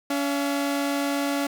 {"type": "tone pair together", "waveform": "sawtooth", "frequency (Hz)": [282.7, 682.6], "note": ["C#4", "F5"], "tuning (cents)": [34, -40], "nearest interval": "octave + minor third", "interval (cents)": 1526, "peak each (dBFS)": [-20, -28], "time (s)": [0.1, 1.47], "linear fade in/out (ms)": 5, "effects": []}